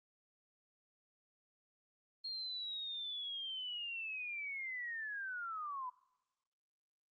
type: linear sweep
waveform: sine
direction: down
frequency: 4258 to 981 Hz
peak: -40 dBFS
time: 2.24-5.9 s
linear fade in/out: 10 ms
effects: noise-tail reverb RT60 1.0 s tail -24 dB re dry + Opus 32 kbps